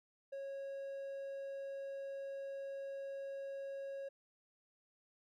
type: tone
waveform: triangle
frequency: 549 Hz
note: C#5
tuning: 17 cents flat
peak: -40 dBFS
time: 0.32-4.09 s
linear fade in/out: 10 ms
effects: none